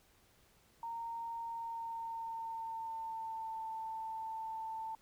sine tone with pitch glide, 923 to 889.5 Hz, A#5 to A5, -17 to +19 cents, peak -39 dBFS, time 0.83-4.95 s, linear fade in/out 2 ms, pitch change -64 cents, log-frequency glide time 1.43-3.68 s, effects pink hiss -68 dBFS RMS until 5.01 s

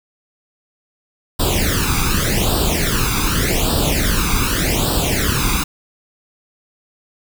pink noise with flanger, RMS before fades -17 dBFS, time 1.39-5.64 s, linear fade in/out 10 ms, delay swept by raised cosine 0.23 to 0.83 ms, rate 0.85 Hz, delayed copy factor +0.85, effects none

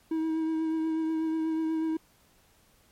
triangle tone with vibrato, 319.9 Hz, D#4, 48 cents sharp, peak -24 dBFS, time 0.11-1.97 s, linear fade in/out 5 ms, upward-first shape triangle, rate 8.2 Hz, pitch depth 22 cents each way, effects pink hiss -63 dBFS RMS until 2.91 s + MP3 64 kbps

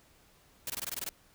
white noise bursts, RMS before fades -36 dBFS, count 9, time 0.67-1.091 s, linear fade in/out 2 ms, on 29 ms, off 20 ms, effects pink hiss -63 dBFS RMS until 1.34 s

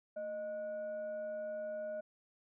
sine tone with frequency modulation, 618 Hz, D#5, 12 cents flat, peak -38 dBFS, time 0.16-2.01 s, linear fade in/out 10 ms, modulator 843 Hz, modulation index 0.3, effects none

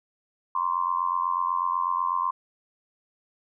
sine tone with amplitude modulation, 1050 Hz, C6, 6 cents sharp, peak -19 dBFS, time 0.55-2.31 s, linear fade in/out 5 ms, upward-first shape sine, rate 88.1 Hz, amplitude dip 90%, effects none

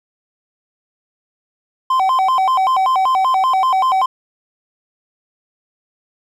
triangle tone with vibrato, 890 Hz, A5, 20 cents sharp, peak -10 dBFS, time 1.9-4.06 s, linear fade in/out 5 ms, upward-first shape square, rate 5.2 Hz, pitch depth 270 cents each way, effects none

